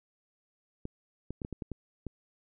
clicks, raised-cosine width 3 ms, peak -24 dBFS, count 8, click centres 0.854 / 1.306 / 1.418 / 1.449 / 1.527 / 1.622 / 1.717 / 2.067 s, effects none

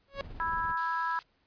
sawtooth tone with exponential growth, 554.4 Hz, C#5, in tune, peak -26 dBFS, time 0.08-0.21 s, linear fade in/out 0 ms, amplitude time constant 28 ms
brown noise with tremolo, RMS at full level -42 dBFS, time 0.13-0.76 s, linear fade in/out 50 ms, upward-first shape sine, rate 18 Hz, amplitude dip 45%
harmonic tone, 329.6 Hz, E4, in tune, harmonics 3 / 4 / 5, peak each -31 / -34 / -35 dBFS, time 0.4-1.19 s, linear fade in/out 0 ms
blue noise, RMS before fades -43 dBFS, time 0.77-1.23 s, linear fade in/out 5 ms
effects pink hiss -71 dBFS RMS until 1.46 s + resampled to 11025 Hz

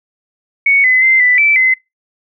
sine tone with pitch steps, 2224 / 2024 / 2077 / 1987 / 2322 / 2047 Hz, C#7 / B6 / C7 / B6 / D7 / C7, +5 / +42 / -13 / +10 / -20 / -38 cents, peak -7 dBFS, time 0.66-1.74 s, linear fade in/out 5 ms, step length 180 ms, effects noise-tail reverb RT60 0.2 s tail -25 dB re dry

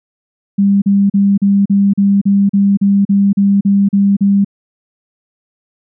sine tone bursts, 199.1 Hz, G3, 27 cents sharp, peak -7 dBFS, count 14, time 0.58-4.447 s, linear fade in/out 10 ms, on 240 ms, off 39 ms, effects none

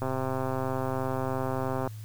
click train, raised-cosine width 1 ms, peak -17 dBFS, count 244, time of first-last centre 0.02-1.875 s, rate 131 Hz, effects added 108 Hz sine -38 dBFS peak until 2.04 s + white hiss -55 dBFS RMS until 2.04 s

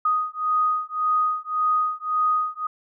sine beating tone pair, 1244.5 / 1246.3 Hz, D#6 / D#6, 0 / +2 cents, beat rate 1.8 Hz, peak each -23 dBFS, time 0.05-2.67 s, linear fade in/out 5 ms, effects none

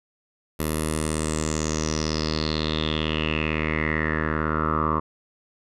10% pulse tone with low-pass filter sweep, 77.9 Hz, D#2, 3 cents sharp, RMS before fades -25 dBFS, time 0.59-5 s, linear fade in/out 10 ms, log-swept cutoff 12000 to 1100 Hz, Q 6.8, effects none

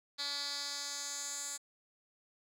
10% pulse tone with band-pass filter sweep, 284.9 Hz, C#4, 48 cents sharp, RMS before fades -40 dBFS, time 0.18-1.58 s, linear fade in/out 20 ms, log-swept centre 4300 to 7800 Hz, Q 3, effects none

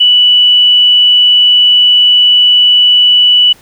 sine tone, 2960 Hz, F#7, in tune, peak -3 dBFS, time 0-3.53 s, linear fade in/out 10 ms, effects pink hiss -42 dBFS RMS until 3.61 s

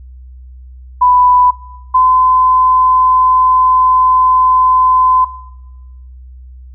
sine tone pair in turn, 994 / 1021.4 Hz, B5 / C6, +11 / -42 cents, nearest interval unison, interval 47 cents, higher second, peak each -5 dBFS, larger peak neither, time 1.01-1.51 / 1.94-5.25 s, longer second, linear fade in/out 10 ms, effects noise-tail reverb RT60 1.0 s tail -21 dB re dry + added 63 Hz sine -31 dBFS peak until 6.74 s

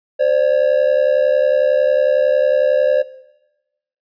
triangle ring-modulated tone, 555 Hz, C#5, 2 cents sharp, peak -7 dBFS, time 0.19-3.03 s, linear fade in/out 20 ms, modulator 35.5 Hz, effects noise-tail reverb RT60 1.0 s tail -19 dB re dry + resampled to 11025 Hz

